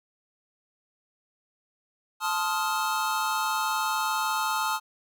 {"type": "chord", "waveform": "square", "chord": "F dominant seventh", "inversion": "first", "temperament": "just", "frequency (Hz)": [873.1, 1047.7, 1257.2, 1396.9], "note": ["A5", "C6", "Eb6", "F6"], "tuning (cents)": [-14, 2, 18, 0], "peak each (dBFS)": [-30, -34, -31, -33], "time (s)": [2.2, 4.8], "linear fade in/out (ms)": 50, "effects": []}